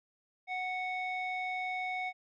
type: tone with low-pass filter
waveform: square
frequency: 739 Hz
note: F#5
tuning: 2 cents flat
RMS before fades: -36 dBFS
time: 0.47-2.13 s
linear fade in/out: 50 ms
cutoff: 2600 Hz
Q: 5.5
effects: none